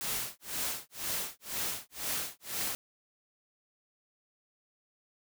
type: noise with tremolo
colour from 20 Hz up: white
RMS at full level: -33 dBFS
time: 0.01-2.75 s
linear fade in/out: 0 ms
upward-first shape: sine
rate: 2 Hz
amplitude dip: 100%
effects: none